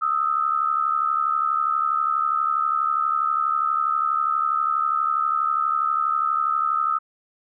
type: tone pair together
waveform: sine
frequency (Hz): 1246.2 / 1318.5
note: D#6 / E6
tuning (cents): +2 / 0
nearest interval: minor second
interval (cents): 98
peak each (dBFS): -22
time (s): 0.01-6.99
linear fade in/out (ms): 20
effects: none